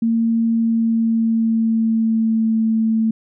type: tone with pitch glide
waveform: sine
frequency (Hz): 228.3 to 222.6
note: A#3 to A3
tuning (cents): -36 to +20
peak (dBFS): -14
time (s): 0.02-3.11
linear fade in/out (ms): 5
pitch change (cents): -44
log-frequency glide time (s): 0.5-2.58
effects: none